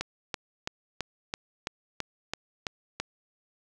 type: click train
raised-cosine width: 0.2 ms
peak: -13 dBFS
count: 10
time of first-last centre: 0.01-3 s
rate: 3.01 Hz
effects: none